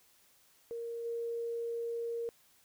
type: tone with level steps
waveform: sine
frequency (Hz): 466.2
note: A#4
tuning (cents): 0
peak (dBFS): -37 / -34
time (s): 0.71-2.29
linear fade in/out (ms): 0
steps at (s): 1.04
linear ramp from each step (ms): 20
effects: white hiss -66 dBFS RMS until 2.64 s